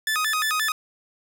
sawtooth tone with vibrato, 1480 Hz, F#6, in tune, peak -18 dBFS, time 0.07-0.72 s, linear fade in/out 2 ms, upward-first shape square, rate 5.7 Hz, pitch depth 290 cents each way, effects none

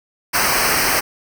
pink noise with comb filter, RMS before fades -17 dBFS, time 0.33-1.01 s, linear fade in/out 20 ms, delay 0.28 ms, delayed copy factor -0.85, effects none

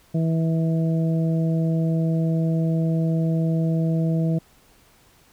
harmonic tone, 162.8 Hz, E3, 21 cents flat, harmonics 1 / 2 / 3 / 4, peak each -19 / -29 / -33 / -33 dBFS, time 0.14-4.39 s, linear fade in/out 10 ms, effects pink hiss -56 dBFS RMS until 5.32 s

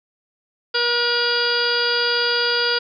harmonic tone, 478.6 Hz, A#4, 46 cents sharp, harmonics 1 / 2 / 3 / 4 / 5 / 6 / 7 / 8 / 9 / 10, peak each -24 / -31 / -22 / -34 / -34 / -28 / -28 / -33 / -32 / -22 dBFS, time 0.74-2.79 s, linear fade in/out 10 ms, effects none

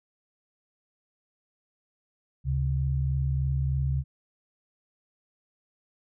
sine tone pair together, 72 / 135.29 Hz, D2 / C#3, -34 / -42 cents, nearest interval major seventh, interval 1092 cents, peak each -27 / -26 dBFS, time 2.44-4.04 s, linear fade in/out 50 ms, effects none

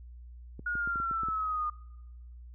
clicks, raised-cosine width 3 ms, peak -30 dBFS, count 8, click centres 0.594 / 0.754 / 0.875 / 0.958 / 1.001 / 1.112 / 1.234 / 1.286 s
sine linear sweep, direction down, 1447 to 1216 Hz, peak -29 dBFS, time 0.66-1.7 s, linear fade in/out 5 ms
effects noise-tail reverb RT60 1.0 s tail -24 dB re dry + added 60 Hz sine -45 dBFS peak until 2.54 s

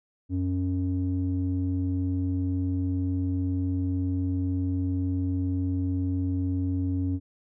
square tone with low-pass filter, 91.8 Hz, F#2, 13 cents flat, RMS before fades -27 dBFS, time 0.29-7.2 s, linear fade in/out 50 ms, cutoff 250 Hz, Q 4, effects none

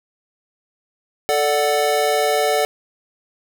square chord, D major, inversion second, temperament equal, 440 / 587.3 / 740 Hz, A4 / D5 / F#5, 0 / 0 / 0 cents, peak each -21 dBFS, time 1.29-2.65 s, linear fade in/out 0 ms, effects none

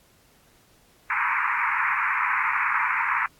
pink band-pass noise, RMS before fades -24 dBFS, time 1.1-3.26 s, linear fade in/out 2 ms, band 910 to 2400 Hz, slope 96 dB/octave, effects pink hiss -59 dBFS RMS until 3.39 s + AAC 64 kbps

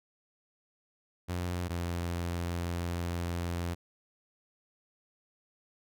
sawtooth tone pair in turn, 88.6 / 86.38 Hz, F2 / F2, +25 / -18 cents, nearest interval unison, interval 43 cents, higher first, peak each -28 dBFS, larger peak neither, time 1.28-1.69 / 1.69-3.75 s, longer second, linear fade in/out 20 ms, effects none

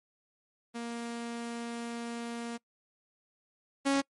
sawtooth tone pair in turn, 234.6 / 275.9 Hz, A#3 / C#4, +11 / -8 cents, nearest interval minor third, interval 281 cents, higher second, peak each -32 / -21 dBFS, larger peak second, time 0.74-2.58 / 3.85-4.02 s, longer first, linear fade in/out 20 ms, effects noise-tail reverb RT60 0.1 s tail -24 dB re dry + MP3 48 kbps

